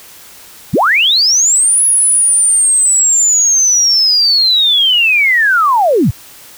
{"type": "linear two-way sweep", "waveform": "sine", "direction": "up then down", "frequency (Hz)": [77.78, 10540, 77.78], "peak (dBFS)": -7, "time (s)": [0.73, 6.11], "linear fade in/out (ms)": 10, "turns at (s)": 1.85, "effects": ["white hiss -37 dBFS RMS until 6.57 s"]}